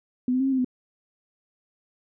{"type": "tone with pitch steps", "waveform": "sine", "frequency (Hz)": [250.7, 256, 267.2, 269.9, 261.4, 252], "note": ["B3", "C4", "C4", "C#4", "C4", "B3"], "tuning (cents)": [26, -38, 36, -46, -1, 35], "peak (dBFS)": -20, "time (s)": [0.28, 0.646], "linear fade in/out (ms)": 2, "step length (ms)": 61, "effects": []}